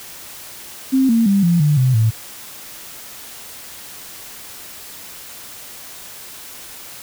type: tone with pitch steps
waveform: sine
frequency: 264.7 / 229.1 / 198.3 / 171.64 / 148.56 / 128.58 / 111.29 Hz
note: C4 / A#3 / G3 / F3 / D3 / C3 / A2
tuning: +20 / -30 / +20 / -30 / +20 / -30 / +20 cents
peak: -11 dBFS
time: 0.92-2.11 s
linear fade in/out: 20 ms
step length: 170 ms
effects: white hiss -36 dBFS RMS until 7.02 s